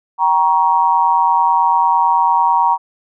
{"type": "tone with amplitude modulation", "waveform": "sine", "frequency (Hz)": 943, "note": "A#5", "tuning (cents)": 20, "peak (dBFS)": -6, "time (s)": [0.18, 2.78], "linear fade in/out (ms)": 50, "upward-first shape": "sine", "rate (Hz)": 169, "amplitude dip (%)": 90, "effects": []}